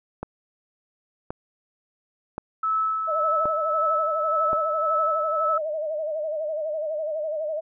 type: click train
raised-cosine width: 1 ms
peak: -16 dBFS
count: 5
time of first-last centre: 0.23-4.531 s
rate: 0.93 Hz
type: tone with tremolo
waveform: sine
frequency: 1303 Hz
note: E6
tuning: 20 cents flat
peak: -20 dBFS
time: 2.63-5.58 s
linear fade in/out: 5 ms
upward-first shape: sine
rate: 1.8 Hz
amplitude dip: 40%
type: tone with vibrato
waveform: sine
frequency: 619 Hz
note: D#5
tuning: 9 cents flat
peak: -25 dBFS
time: 3.07-7.61 s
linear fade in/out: 20 ms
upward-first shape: sine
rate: 12 Hz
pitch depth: 79 cents each way
effects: none